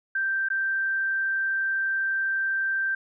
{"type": "tone with dropouts", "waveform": "sine", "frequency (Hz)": 1568, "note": "G6", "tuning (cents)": 0, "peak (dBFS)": -23, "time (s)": [0.15, 2.95], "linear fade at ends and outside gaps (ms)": 5, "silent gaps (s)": [0.487, 0.501], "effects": []}